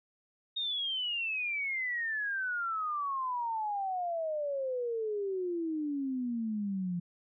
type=exponential sweep; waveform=sine; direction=down; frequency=3729 to 171.8 Hz; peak=-31 dBFS; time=0.56-7 s; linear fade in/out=10 ms; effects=none